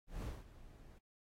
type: noise with ADSR envelope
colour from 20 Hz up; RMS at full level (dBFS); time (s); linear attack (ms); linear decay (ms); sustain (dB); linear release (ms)
brown; -41; 0.07-0.99; 160; 210; -16; 14
effects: AAC 48 kbps